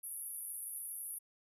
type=band-pass noise; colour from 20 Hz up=white; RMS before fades=-44 dBFS; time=0.03-1.19 s; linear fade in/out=10 ms; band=9900 to 12000 Hz; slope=96 dB/octave; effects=none